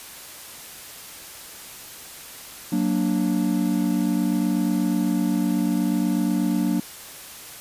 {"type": "chord", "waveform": "triangle", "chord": "Gb augmented", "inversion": "none", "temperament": "equal", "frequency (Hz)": [185, 233.1, 293.7], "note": ["Gb3", "Bb3", "D4"], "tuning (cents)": [0, 0, 0], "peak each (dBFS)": -22, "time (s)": [2.72, 6.8], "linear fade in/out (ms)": 5, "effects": ["white hiss -40 dBFS RMS until 7.6 s", "resampled to 32000 Hz"]}